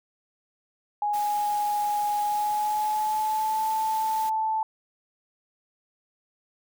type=tone with pitch glide; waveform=sine; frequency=830.6 to 877.5 Hz; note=G#5 to A5; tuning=0 to -5 cents; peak=-23 dBFS; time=1.02-4.63 s; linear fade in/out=2 ms; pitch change=+95 cents; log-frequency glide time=2.24-3.69 s
type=noise; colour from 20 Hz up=white; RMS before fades=-41 dBFS; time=1.13-4.3 s; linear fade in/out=10 ms
effects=none